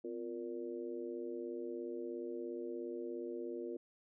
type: harmonic tone with a mistuned harmonic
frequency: 116.9 Hz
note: A#2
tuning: 5 cents sharp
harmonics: 2 / 3 / 4 / 5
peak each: -48 / -42 / -45 / -53 dBFS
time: 0.04-3.77 s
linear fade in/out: 5 ms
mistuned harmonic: 2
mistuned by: +140 cents
effects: none